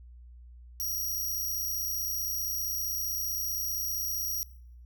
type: tone with amplitude modulation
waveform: 10% pulse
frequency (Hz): 5710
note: F8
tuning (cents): +37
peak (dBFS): -23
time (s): 0.8-4.43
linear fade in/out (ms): 0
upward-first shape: sine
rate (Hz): 95.4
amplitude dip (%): 40
effects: noise-tail reverb RT60 0.7 s tail -24 dB re dry + added 60 Hz sine -47 dBFS peak until 4.85 s